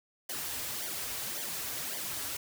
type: noise with flanger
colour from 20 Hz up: white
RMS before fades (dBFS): -37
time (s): 0.29-2.37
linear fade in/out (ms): 5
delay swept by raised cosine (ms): 0.74 to 5.74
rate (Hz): 1.8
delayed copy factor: -0.75
effects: none